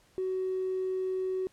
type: tone with tanh clipping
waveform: triangle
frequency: 374.4 Hz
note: F#4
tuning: 20 cents sharp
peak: -28 dBFS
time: 0.18-1.47 s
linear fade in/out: 0 ms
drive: 1 dB
effects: pink hiss -64 dBFS RMS until 1.52 s + low-pass 11000 Hz 12 dB/octave